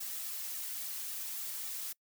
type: noise with flanger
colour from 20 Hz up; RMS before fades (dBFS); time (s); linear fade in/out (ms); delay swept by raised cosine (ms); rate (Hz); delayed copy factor
blue; -40; 0-1.93; 10; 1.9 to 4.4; 3.6; -0.75
effects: noise-tail reverb RT60 0.1 s tail -24 dB re dry